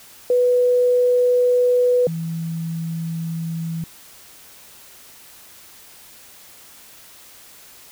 sine tone pair in turn, 493.9 / 164.53 Hz, B4 / E3, 0 / -3 cents, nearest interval octave + perfect fifth, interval 1903 cents, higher first, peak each -13 / -23 dBFS, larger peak first, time 0.3-2.07 / 2.07-3.84 s, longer neither, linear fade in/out 2 ms, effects white hiss -45 dBFS RMS until 7.91 s

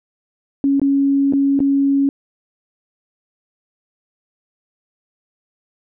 sine tone with dropouts, 277.2 Hz, C#4, in tune, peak -12 dBFS, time 0.64-2.09 s, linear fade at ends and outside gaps 1 ms, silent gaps 0.797-0.816 / 1.325-1.335 / 1.592-1.603 s, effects none

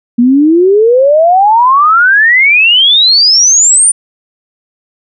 sine exponential sweep, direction up, 233.1 to 9397 Hz, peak -3 dBFS, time 0.18-3.92 s, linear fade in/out 10 ms, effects none

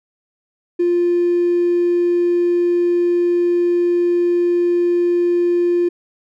triangle tone with hard clipping, 349.2 Hz, F4, in tune, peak -13 dBFS, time 0.79-5.89 s, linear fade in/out 10 ms, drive 3 dB, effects none

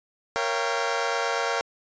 20% pulse chord, G half-diminished seventh, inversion first, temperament equal with one note detuned, 466.2 / 554.4 / 684.9 / 784 Hz, Bb4 / Db5 / F5 / G5, 0 / 0 / -34 / 0 cents, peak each -24 / -25 / -25 / -26 dBFS, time 0.36-1.61 s, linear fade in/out 0 ms, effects resampled to 16000 Hz

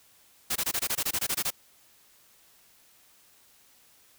white noise bursts, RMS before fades -28 dBFS, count 13, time 0.5-1.506 s, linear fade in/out 10 ms, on 58 ms, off 21 ms, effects white hiss -60 dBFS RMS until 4.18 s

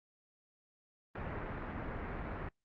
pink low-pass noise, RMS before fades -41 dBFS, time 1.15-2.49 s, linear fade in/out 5 ms, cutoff 2000 Hz, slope 24 dB/octave, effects noise-tail reverb RT60 0.1 s tail -22 dB re dry + Opus 24 kbps

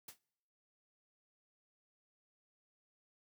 white noise with exponential decay, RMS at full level -45 dBFS, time 0.08-0.19 s, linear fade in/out 5 ms, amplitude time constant 23 ms, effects noise-tail reverb RT60 0.9 s tail -26 dB re dry

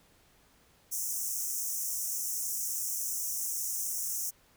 pink high-pass noise, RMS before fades -34 dBFS, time 0.91-4.31 s, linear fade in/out 20 ms, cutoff 5600 Hz, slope 96 dB/octave, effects pink hiss -64 dBFS RMS until 4.56 s

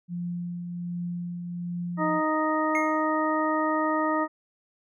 sine tone with tremolo, 174.61 Hz, F3, in tune, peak -28 dBFS, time 0.08-2.22 s, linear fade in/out 50 ms, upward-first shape triangle, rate 1.3 Hz, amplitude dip 40%
harmonic tone, 311.1 Hz, D#4, in tune, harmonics 1 / 2 / 3 / 4 / 6, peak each -27 / -29 / -30 / -28 / -34 dBFS, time 1.97-4.28 s, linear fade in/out 50 ms
triangle tone with exponential decay, 2151 Hz, C7, 47 cents sharp, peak -22 dBFS, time 2.75-3.09 s, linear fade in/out 1 ms, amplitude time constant 73 ms
effects none

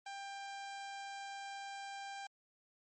sawtooth tone, 793 Hz, G5, 20 cents sharp, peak -40 dBFS, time 0.06-2.27 s, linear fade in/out 5 ms, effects MP3 32 kbps

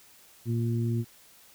harmonic tone, 116.54 Hz, A#2, in tune, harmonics 1 / 2 / 3, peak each -26 / -32 / -36 dBFS, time 0.45-1.05 s, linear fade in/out 50 ms, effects white hiss -56 dBFS RMS until 1.54 s

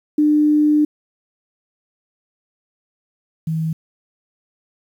sine tone pair in turn, 300 / 160.39 Hz, D4 / E3, +37 / -47 cents, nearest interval major seventh, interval 1084 cents, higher first, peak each -11 / -18 dBFS, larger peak first, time 0.18-0.85 / 3.47-3.73 s, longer first, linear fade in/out 5 ms, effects 8-bit

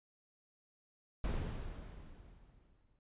brown noise with exponential decay, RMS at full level -34 dBFS, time 1.24-2.99 s, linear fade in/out 2 ms, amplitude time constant 380 ms, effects resampled to 8000 Hz

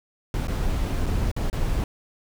brown noise with dropouts, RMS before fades -24 dBFS, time 0.34-1.84 s, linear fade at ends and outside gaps 1 ms, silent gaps 0.472-0.482 / 1.06-1.064 / 1.315-1.364 / 1.5-1.529 s, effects none

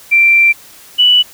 sine tone pair in turn, 2354 / 2961 Hz, D7 / F#7, +3 / +1 cents, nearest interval major third, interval 398 cents, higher second, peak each -5 dBFS, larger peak neither, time 0.11-0.53 / 0.98-1.23 s, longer first, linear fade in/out 20 ms, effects white hiss -39 dBFS RMS until 1.33 s

